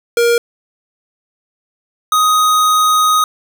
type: tone pair in turn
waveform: square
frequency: 471.1 / 1251.2 Hz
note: A#4 / D#6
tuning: +18 / +9 cents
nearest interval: octave + perfect fourth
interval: 1691 cents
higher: second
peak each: -10 dBFS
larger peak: neither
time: 0.17-0.38 / 2.12-3.24 s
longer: second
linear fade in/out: 2 ms
effects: none